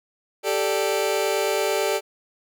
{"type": "chord", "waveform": "sawtooth", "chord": "G suspended second", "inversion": "none", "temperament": "just", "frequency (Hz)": [392, 441, 588], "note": ["G4", "A4", "D5"], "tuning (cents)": [0, 4, 2], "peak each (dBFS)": -21, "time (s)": [0.43, 2.01], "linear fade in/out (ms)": 50, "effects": []}